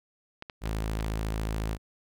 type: clicks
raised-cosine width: 0.3 ms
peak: -23 dBFS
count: 5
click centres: 0.424 / 0.498 / 0.661 / 1.001 / 1.046 s
type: tone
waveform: sawtooth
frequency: 54 Hz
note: A1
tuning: 32 cents flat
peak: -25 dBFS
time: 0.61-1.78 s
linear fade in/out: 50 ms
effects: none